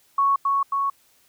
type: tone with echo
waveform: sine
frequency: 1108.7 Hz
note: C#6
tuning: in tune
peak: -16 dBFS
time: 0.18-0.36 s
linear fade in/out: 5 ms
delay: 270 ms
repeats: 2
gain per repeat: -2 dB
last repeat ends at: 0.9 s
effects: white hiss -60 dBFS RMS until 1.28 s